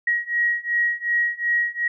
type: beating tone pair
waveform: sine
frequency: 1897 / 1899.7 Hz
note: A#6 / A#6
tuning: +30 / +32 cents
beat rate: 2.7 Hz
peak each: -23 / -22 dBFS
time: 0.07-1.88 s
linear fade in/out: 5 ms
effects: none